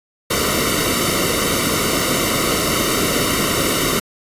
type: noise with comb filter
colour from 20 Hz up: pink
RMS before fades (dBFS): -18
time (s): 0.3-4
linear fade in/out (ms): 10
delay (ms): 1.2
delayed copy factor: -0.85
effects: resampled to 32000 Hz